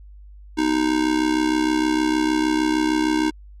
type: tone with amplitude modulation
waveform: square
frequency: 311.1 Hz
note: D#4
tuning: in tune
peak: -15 dBFS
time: 0.57-3.31 s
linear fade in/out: 20 ms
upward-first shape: sine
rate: 66.5 Hz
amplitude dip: 75%
effects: added 50 Hz sine -40 dBFS peak until 3.6 s + low-pass 7000 Hz 12 dB/octave